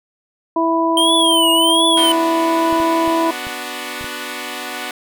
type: harmonic tone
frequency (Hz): 329.6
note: E4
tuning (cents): 0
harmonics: 1 / 2 / 3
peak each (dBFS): -17 / -20 / -17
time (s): 0.56-3.31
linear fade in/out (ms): 5
type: tone with vibrato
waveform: square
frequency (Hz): 3136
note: G7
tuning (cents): 0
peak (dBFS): -14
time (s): 0.97-2.12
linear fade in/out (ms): 2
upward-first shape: triangle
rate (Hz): 1.4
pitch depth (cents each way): 170
type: chord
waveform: 5% pulse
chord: B minor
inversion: none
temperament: equal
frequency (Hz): 246.9 / 293.7 / 370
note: B3 / D4 / F#4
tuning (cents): 0 / 0 / 0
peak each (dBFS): -18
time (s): 1.97-4.91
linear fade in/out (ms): 2
type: clicks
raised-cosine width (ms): 5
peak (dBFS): -23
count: 6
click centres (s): 2.727 / 2.802 / 3.078 / 3.469 / 4.011 / 4.043
effects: none